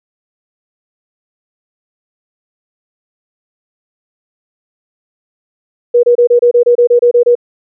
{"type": "tone bursts", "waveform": "sine", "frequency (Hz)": 481.6, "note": "B4", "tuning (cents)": -44, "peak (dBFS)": -4, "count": 12, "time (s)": [5.94, 7.353], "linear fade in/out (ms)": 10, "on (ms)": 93, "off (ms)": 27, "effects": []}